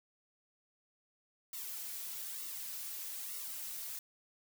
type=noise with flanger; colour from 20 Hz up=blue; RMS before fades=-43 dBFS; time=1.53-3.99 s; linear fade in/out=2 ms; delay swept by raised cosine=1.2 to 4 ms; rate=1.1 Hz; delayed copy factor=-0.75; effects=none